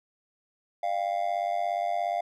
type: tone with amplitude modulation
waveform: triangle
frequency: 696 Hz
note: F5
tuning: 6 cents flat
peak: -20 dBFS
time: 0.83-2.21 s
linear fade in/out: 5 ms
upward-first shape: sine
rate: 97.1 Hz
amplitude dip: 90%
effects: none